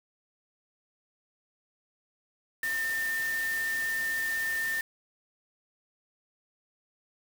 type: tone in noise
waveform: sine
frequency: 1804 Hz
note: A6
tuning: 43 cents sharp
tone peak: -28 dBFS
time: 2.63-4.81 s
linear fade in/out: 2 ms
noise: white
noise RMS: -40 dBFS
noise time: 2.63-4.81 s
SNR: +9 dB
effects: none